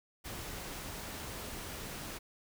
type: noise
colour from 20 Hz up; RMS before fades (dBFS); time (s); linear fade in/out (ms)
pink; -43; 0.24-2.19; 20
effects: none